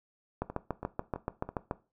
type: two click trains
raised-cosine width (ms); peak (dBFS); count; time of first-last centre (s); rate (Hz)
1; -17 / -24; 10 / 4; 0.42-1.711 / 0.5-1.49; 6.97 / 3.03
effects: noise-tail reverb RT60 0.3 s tail -17 dB re dry